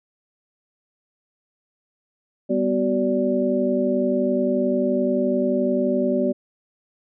sine tone cluster, 196 / 247.5 / 377.2 / 581 Hz, G3 / B3 / F#4 / D5, 0 / +4 / +33 / -19 cents, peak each -27 / -22 / -24 / -23 dBFS, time 2.49-6.33 s, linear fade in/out 20 ms, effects none

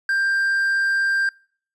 triangle tone, 1586 Hz, G6, 20 cents sharp, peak -16 dBFS, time 0.09-1.29 s, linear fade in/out 2 ms, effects noise-tail reverb RT60 0.5 s tail -26 dB re dry + resampled to 24000 Hz

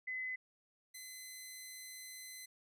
sine / 10% pulse tone pair in turn, 2026 / 2035 Hz, B6 / C7, +44 / -49 cents, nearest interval unison, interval 7 cents, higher second, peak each -38 / -39 dBFS, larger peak first, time 0.07-0.36 / 0.94-2.46 s, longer second, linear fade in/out 10 ms, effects none

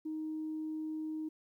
sine tone, 312.3 Hz, D#4, 7 cents sharp, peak -35 dBFS, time 0.05-1.29 s, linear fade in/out 10 ms, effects tanh soft clip ceiling -31 dBFS + 12-bit

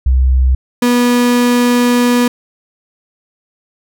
sine / 35% pulse tone pair in turn, 64.5 / 243.5 Hz, C2 / B3, -24 / -24 cents, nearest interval octave + major seventh, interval 2300 cents, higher second, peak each -7 dBFS, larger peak neither, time 0.06-0.55 / 0.82-2.28 s, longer second, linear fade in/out 5 ms, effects none

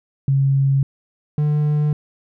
sine / triangle tone pair in turn, 136.8 / 149.38 Hz, C#3 / D3, -23 / +30 cents, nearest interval major second, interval 153 cents, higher second, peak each -13 dBFS, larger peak neither, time 0.28-0.83 / 1.38-1.93 s, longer neither, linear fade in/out 2 ms, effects none

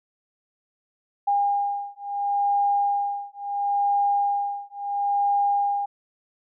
sine beating tone pair, 808 / 808.73 Hz, G#5 / G#5, -48 / -46 cents, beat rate 0.73 Hz, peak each -24 dBFS, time 1.27-5.86 s, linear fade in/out 10 ms, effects none

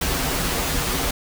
pink noise with comb filter, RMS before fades -23 dBFS, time 0.01-1.11 s, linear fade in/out 5 ms, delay 9.4 ms, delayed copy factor -0.7, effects none

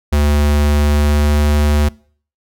square tone with pitch glide, 73.42 to 74.02 Hz, D2 to D2, 0 to +14 cents, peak -11 dBFS, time 0.12-1.89 s, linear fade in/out 10 ms, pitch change +14 cents, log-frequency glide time 0.82-1.43 s, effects noise-tail reverb RT60 0.5 s tail -24 dB re dry

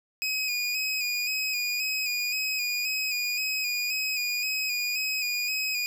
25% pulse tone with vibrato, 2491 Hz, D#7, 1 cent sharp, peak -23 dBFS, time 0.22-5.86 s, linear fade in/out 0 ms, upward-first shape square, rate 1.9 Hz, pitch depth 33 cents each way, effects none

